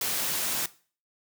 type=noise; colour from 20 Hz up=white; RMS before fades=-29 dBFS; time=0.01-0.66 s; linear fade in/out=2 ms; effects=noise-tail reverb RT60 0.4 s tail -18 dB re dry + high-pass 100 Hz 12 dB/octave